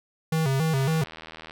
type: tone with vibrato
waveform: square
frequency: 146.83 Hz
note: D3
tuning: in tune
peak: -22 dBFS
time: 0.32-1.04 s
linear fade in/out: 5 ms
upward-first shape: square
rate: 3.6 Hz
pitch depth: 150 cents each way
type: click train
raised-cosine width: 0.3 ms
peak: -24 dBFS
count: 61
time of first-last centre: 0.76-1.509 s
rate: 80.1 Hz
effects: none